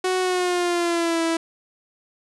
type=tone with pitch glide; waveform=sawtooth; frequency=370 to 329.6 Hz; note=F#4 to E4; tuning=0 to 0 cents; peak=-16 dBFS; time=0.04-1.37 s; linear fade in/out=5 ms; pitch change=-200 cents; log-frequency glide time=0.2-1.22 s; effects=resampled to 24000 Hz + 8-bit